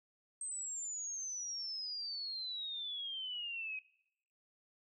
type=exponential sweep; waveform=sine; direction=down; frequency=8372 to 2515 Hz; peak=-39 dBFS; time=0.41-3.79 s; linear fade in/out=2 ms; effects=noise-tail reverb RT60 0.8 s tail -22 dB re dry